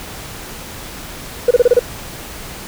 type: tone bursts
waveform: sine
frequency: 488 Hz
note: B4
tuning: 21 cents flat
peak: -4 dBFS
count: 6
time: 1.48-1.793 s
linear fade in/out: 5 ms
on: 28 ms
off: 29 ms
effects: tanh soft clip ceiling -3 dBFS + pink hiss -31 dBFS RMS until 2.67 s